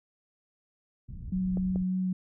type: low-pass noise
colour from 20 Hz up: pink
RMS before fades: -40 dBFS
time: 1.08-1.83 s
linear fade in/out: 5 ms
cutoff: 180 Hz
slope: 24 dB/octave
type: tone with vibrato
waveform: sine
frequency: 185 Hz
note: F#3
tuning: in tune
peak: -26 dBFS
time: 1.32-2.13 s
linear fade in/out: 5 ms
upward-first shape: sine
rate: 3.4 Hz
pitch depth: 9 cents each way
type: clicks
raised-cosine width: 2 ms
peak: -23 dBFS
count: 2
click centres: 1.572 / 1.759 s
effects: none